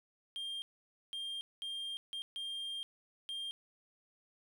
triangle tone bursts at uneven times, 3200 Hz, G7, 35 cents sharp, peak -37 dBFS, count 6, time 0.36-0.62 / 1.13-1.41 / 1.62-1.97 / 2.13-2.22 / 2.36-2.83 / 3.29-3.51 s, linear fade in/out 0 ms, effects none

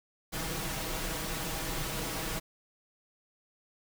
pink noise with comb filter, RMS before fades -35 dBFS, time 0.32-2.4 s, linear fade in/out 20 ms, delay 6.2 ms, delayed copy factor +0.6, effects none

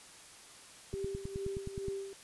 sine tone with tremolo, 392 Hz, G4, in tune, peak -35 dBFS, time 0.93-2.13 s, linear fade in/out 0 ms, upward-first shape sine, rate 2.3 Hz, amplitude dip 65%
click train, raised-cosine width 5 ms, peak -27 dBFS, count 10, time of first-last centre 0.94-1.883 s, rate 9.54 Hz
effects white hiss -54 dBFS RMS until 2.23 s + resampled to 24000 Hz

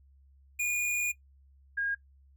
square / sine tone pair in turn, 2438 / 1627.2 Hz, D#7 / G#6, -36 / -36 cents, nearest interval perfect fifth, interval 700 cents, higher first, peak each -28 dBFS, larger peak neither, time 0.59-1.12 / 1.77-1.95 s, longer first, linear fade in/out 10 ms, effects noise-tail reverb RT60 0.1 s tail -17 dB re dry + added 68 Hz sine -57 dBFS peak until 2.36 s

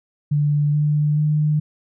sine tone with pitch steps, 147 / 149.14 / 151.31 Hz, D3 / D3 / D#3, +2 / +27 / -48 cents, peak -15 dBFS, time 0.31-1.6 s, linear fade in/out 10 ms, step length 430 ms, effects none

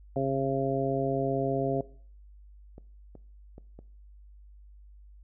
harmonic tone, 135.5 Hz, C#3, 39 cents flat, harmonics 1 / 2 / 3 / 4 / 5, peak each -32 / -32 / -32 / -32 / -32 dBFS, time 0.16-1.81 s, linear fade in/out 2 ms
clicks, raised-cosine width 2 ms, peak -33 dBFS, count 4, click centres 2.781 / 3.153 / 3.581 / 3.79 s
effects noise-tail reverb RT60 0.5 s tail -20 dB re dry + added 50 Hz sine -49 dBFS peak until 5.23 s

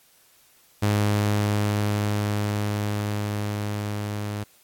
sawtooth tone with level ramp, 103.83 Hz, G#2, in tune, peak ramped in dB -15 to -24 dBFS, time 0.82-4.44 s, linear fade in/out 10 ms, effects white hiss -58 dBFS RMS until 4.63 s + AAC 64 kbps

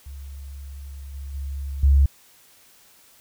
sine tone with level steps, 69.3 Hz, C#2, in tune, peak -34 / -31 / -27 / -12 dBFS, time 0.06-2.06 s, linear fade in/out 5 ms, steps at 1.14 / 1.34 / 1.83 s, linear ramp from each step 5 ms, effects white hiss -54 dBFS RMS until 3.2 s

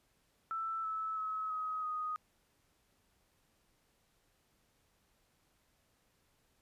sine tone with pitch steps, 1326 / 1305.5 / 1285.3 / 1265.4 / 1245.8 Hz, E6 / E6 / E6 / D#6 / D#6, +10 / -17 / -44 / +29 / +2 cents, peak -35 dBFS, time 0.51-2.16 s, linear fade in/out 0 ms, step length 330 ms, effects pink hiss -74 dBFS RMS until 6.61 s + resampled to 32000 Hz

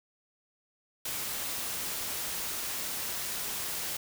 white noise, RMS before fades -35 dBFS, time 1.05-3.97 s, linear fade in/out 5 ms, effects none

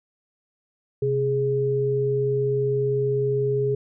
sine tone pair together, 130.81 / 415.3 Hz, C3 / G#4, 0 / 0 cents, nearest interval octave + minor sixth, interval 2000 cents, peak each -25 / -21 dBFS, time 1.02-3.75 s, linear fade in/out 5 ms, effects none

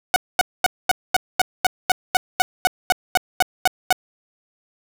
sawtooth tone bursts, 739 Hz, F#5, 2 cents flat, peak -8 dBFS, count 16, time 0.14-3.926 s, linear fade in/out 0 ms, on 21 ms, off 230 ms, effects none

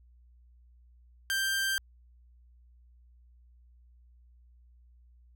sawtooth tone, 1576 Hz, G6, 9 cents sharp, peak -24 dBFS, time 1.3-1.78 s, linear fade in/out 0 ms, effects added 60 Hz sine -56 dBFS peak until 5.35 s

